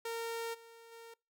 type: tone with level steps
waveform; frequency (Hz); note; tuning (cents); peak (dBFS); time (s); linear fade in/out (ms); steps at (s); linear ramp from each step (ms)
sawtooth; 460; A#4; -23; -33 / -50 / -46; 0.05-1.14; 5; 0.53 / 0.91; 20
effects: noise-tail reverb RT60 0.3 s tail -25 dB re dry